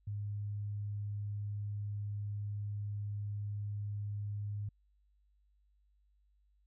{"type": "tone", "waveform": "sine", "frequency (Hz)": 103, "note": "G#2", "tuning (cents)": -14, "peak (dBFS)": -36, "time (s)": [0.07, 4.69], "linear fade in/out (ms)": 5, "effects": ["added 50 Hz sine -68 dBFS peak until 6.66 s"]}